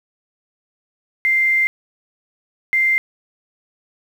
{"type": "tone bursts at uneven times", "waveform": "sine", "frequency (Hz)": 2092, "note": "C7", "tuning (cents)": -1, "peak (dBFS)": -13, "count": 2, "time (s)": [[1.25, 1.67], [2.73, 2.98]], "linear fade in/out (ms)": 0, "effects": ["7-bit"]}